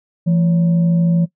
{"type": "tone with frequency modulation", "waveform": "sine", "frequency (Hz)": 169.5, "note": "E3", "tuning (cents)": 49, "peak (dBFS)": -11, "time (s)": [0.26, 1.26], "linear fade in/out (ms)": 20, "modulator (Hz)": 392, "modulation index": 0.25, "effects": ["noise-tail reverb RT60 0.1 s tail -19 dB re dry"]}